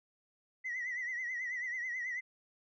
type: tone with vibrato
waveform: sine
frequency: 1975.5 Hz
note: B6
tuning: in tune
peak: -34 dBFS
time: 0.64-2.21 s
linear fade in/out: 20 ms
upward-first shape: triangle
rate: 9.2 Hz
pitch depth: 97 cents each way
effects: tanh soft clip ceiling -32 dBFS